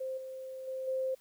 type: tone with level steps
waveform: sine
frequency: 523.3 Hz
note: C5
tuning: in tune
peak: -34 / -40 / -35 / -30 dBFS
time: 0-1.15 s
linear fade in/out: 10 ms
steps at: 0.17 / 0.67 / 0.87 s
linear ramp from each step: 10 ms
effects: white hiss -65 dBFS RMS until 1.2 s